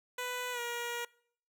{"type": "tone with pitch glide", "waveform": "10% pulse", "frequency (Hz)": [496.5, 476], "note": ["B4", "A#4"], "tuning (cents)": [9, 36], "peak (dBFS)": -27, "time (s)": [0.18, 1.05], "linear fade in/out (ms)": 5, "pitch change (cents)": -73, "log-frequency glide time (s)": [0.52, 0.6], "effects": ["noise-tail reverb RT60 0.6 s tail -24 dB re dry"]}